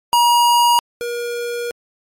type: tone pair in turn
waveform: square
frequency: 954 / 477 Hz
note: A#5 / A#4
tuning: +40 / +40 cents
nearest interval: octave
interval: 1200 cents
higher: first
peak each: -11 / -22 dBFS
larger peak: first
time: 0.13-0.79 / 1.01-1.71 s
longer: second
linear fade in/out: 0 ms
effects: MP3 64 kbps